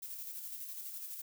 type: noise with tremolo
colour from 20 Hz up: violet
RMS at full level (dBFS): -43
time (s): 0.02-1.22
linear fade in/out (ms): 10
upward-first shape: square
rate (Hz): 12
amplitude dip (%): 35
effects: none